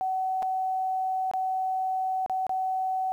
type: tone with dropouts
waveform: sine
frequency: 754 Hz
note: F#5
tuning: 32 cents sharp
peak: -25 dBFS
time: 0.01-3.12 s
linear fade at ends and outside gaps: 0 ms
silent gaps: 0.423-0.428 / 1.313-1.336 / 2.262-2.297 / 2.467-2.494 s
effects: 10-bit